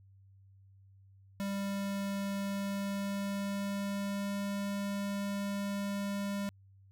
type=tone with pitch glide; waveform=square; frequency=198.2 to 200.3 Hz; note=G3 to G3; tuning=+19 to +38 cents; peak=-34 dBFS; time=1.4-6.49 s; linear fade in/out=0 ms; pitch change=+19 cents; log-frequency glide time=2.42-4.65 s; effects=added 97 Hz sine -57 dBFS peak until 6.91 s